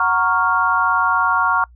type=chord; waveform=sine; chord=Gb major seventh; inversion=none; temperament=equal; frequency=740 / 932.3 / 1108.7 / 1396.9 Hz; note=Gb5 / Bb5 / Db6 / F6; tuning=0 / 0 / 0 / 0 cents; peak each=-24 / -20 / -18 / -18 dBFS; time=0-1.64 s; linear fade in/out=2 ms; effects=noise-tail reverb RT60 0.1 s tail -25 dB re dry + added 60 Hz sine -43 dBFS peak until 1.75 s